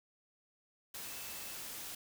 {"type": "tone in noise", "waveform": "sine", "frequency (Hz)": 2637, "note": "E7", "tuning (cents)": 0, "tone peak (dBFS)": -56, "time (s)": [1.03, 1.55], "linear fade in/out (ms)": 5, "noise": "white", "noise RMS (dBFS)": -45, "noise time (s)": [0.94, 1.95], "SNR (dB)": -14, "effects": []}